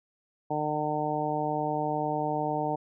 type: harmonic tone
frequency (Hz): 151.1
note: D3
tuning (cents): +50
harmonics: 1 / 2 / 3 / 4 / 5 / 6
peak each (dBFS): -36 / -34 / -35 / -34 / -31 / -34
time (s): 0.5-2.76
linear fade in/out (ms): 10
effects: none